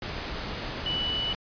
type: tone in noise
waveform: sine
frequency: 2960 Hz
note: F#7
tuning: in tune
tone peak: -27 dBFS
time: 0.86-1.33 s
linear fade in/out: 2 ms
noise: pink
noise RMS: -34 dBFS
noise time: 0.02-1.35 s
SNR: +4 dB
effects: resampled to 11025 Hz